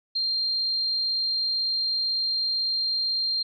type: tone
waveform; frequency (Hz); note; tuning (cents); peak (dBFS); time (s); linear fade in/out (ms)
sine; 4186; C8; 0; -23; 0.15-3.43; 10
effects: none